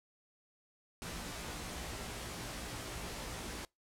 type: noise with comb filter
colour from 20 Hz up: pink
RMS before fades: -43 dBFS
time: 1.02-3.65 s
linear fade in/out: 0 ms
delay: 17 ms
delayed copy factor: +0.7
effects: noise-tail reverb RT60 0.2 s tail -25 dB re dry + low-pass 11000 Hz 12 dB/octave